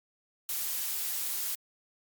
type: noise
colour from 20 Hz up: blue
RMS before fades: -33 dBFS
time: 0.49-1.55 s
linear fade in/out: 2 ms
effects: Opus 48 kbps